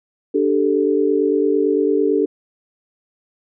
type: chord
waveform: sine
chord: D suspended fourth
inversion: none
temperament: just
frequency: 293.7 / 391.6 / 440.5 Hz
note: D4 / G4 / A4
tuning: 0 / -2 / +2 cents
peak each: -19 / -18 / -18 dBFS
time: 0.34-2.26 s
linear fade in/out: 10 ms
effects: none